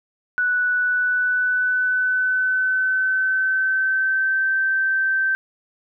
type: tone with pitch glide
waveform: sine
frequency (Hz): 1480 to 1553.6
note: F#6 to G6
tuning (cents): 0 to -16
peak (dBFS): -17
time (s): 0.38-5.35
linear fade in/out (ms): 0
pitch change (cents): +84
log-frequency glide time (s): 0.73-4.53
effects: none